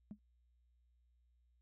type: tone with exponential decay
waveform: sine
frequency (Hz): 208.4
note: G#3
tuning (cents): +6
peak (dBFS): -39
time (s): 0.11-0.19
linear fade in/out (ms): 0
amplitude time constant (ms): 16
effects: tanh soft clip ceiling -41 dBFS + added 60 Hz sine -70 dBFS peak until 1.61 s